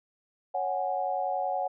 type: chord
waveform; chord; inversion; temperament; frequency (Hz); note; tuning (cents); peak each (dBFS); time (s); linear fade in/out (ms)
sine; C# suspended fourth; none; equal; 554.4 / 740 / 830.6; C#5 / F#5 / G#5; 0 / 0 / 0; -33 / -29 / -34; 0.54-1.68; 10
effects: none